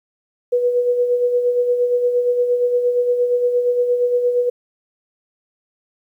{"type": "tone with tremolo", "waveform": "sine", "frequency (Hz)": 489.1, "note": "B4", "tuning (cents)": -17, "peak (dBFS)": -12, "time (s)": [0.52, 4.5], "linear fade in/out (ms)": 10, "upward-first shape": "sine", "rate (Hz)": 8.6, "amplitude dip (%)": 50, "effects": ["9-bit"]}